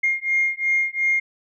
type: beating tone pair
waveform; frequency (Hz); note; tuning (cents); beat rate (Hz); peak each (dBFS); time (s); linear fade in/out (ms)
sine; 2126 / 2128.8; C7 / C7; +27 / +29; 2.8; -21; 0.03-1.2; 10
effects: tanh soft clip ceiling -11 dBFS